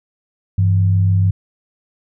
sine tone pair together, 98 / 164.81 Hz, G2 / E3, 0 / 0 cents, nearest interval major sixth, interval 900 cents, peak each -11 / -22 dBFS, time 0.58-1.31 s, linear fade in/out 5 ms, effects none

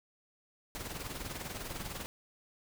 pink noise with tremolo, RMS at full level -39 dBFS, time 0.75-2.06 s, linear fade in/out 0 ms, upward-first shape sine, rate 20 Hz, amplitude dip 60%, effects none

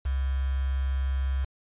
sine tone with quantisation, 66.9 Hz, C2, 39 cents sharp, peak -24 dBFS, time 0.05-1.45 s, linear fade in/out 10 ms, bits 7, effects resampled to 8000 Hz

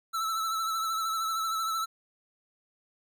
square tone with vibrato, 1318.5 Hz, E6, in tune, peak -29 dBFS, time 0.13-1.86 s, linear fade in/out 20 ms, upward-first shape triangle, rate 13 Hz, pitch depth 45 cents each way, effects none

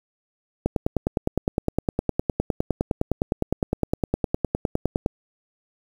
click train, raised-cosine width 2 ms, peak -7 dBFS, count 44, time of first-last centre 0.66-5.061 s, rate 9.77 Hz, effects 7-bit

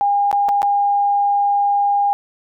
sine tone with dropouts, 810 Hz, G#5, 43 cents flat, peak -13 dBFS, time 0.01-2.13 s, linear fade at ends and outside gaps 0 ms, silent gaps 0.314-0.328 / 0.486-0.49 / 0.619-0.629 s, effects none

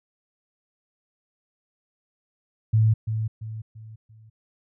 sine tone with echo, 110 Hz, A2, in tune, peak -15 dBFS, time 2.73-2.94 s, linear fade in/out 10 ms, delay 340 ms, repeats 4, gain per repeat -8 dB, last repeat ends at 4.3 s, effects none

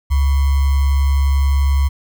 sine tone with sample-and-hold, 69.3 Hz, C#2, in tune, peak -11 dBFS, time 0.1-1.89 s, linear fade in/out 20 ms, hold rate 1050 Hz, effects none

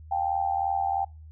sine tone with amplitude modulation, 786 Hz, G5, 4 cents sharp, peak -20 dBFS, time 0.11-1.05 s, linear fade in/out 10 ms, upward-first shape sine, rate 82.9 Hz, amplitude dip 80%, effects noise-tail reverb RT60 0.3 s tail -25 dB re dry + added 78 Hz sine -43 dBFS peak until 1.31 s

